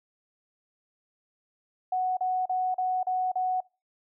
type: tone bursts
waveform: sine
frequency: 740 Hz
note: F#5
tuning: in tune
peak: -24 dBFS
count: 6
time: 1.92-3.605 s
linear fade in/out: 5 ms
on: 250 ms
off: 37 ms
effects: noise-tail reverb RT60 0.3 s tail -24 dB re dry